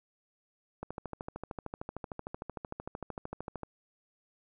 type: click train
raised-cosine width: 1 ms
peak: -24 dBFS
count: 38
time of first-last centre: 0.83-3.633 s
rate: 13.2 Hz
effects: none